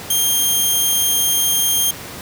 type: tone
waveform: 10% pulse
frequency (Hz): 3195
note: G7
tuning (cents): +32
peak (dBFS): -6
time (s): 0.1-1.91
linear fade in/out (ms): 5
effects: pink hiss -32 dBFS RMS until 2.21 s + high-pass 80 Hz 12 dB/octave